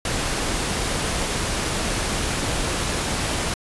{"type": "noise", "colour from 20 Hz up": "pink", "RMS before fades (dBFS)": -24, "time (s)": [0.05, 3.54], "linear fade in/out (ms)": 2, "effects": ["resampled to 24000 Hz"]}